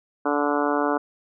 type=harmonic tone; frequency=145.6 Hz; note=D3; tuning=15 cents flat; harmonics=2 / 3 / 4 / 5 / 6 / 7 / 8 / 9 / 10; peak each=-25 / -27 / -28 / -29 / -30 / -30 / -31 / -32 / -32 dBFS; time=0.25-0.98 s; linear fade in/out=10 ms; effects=none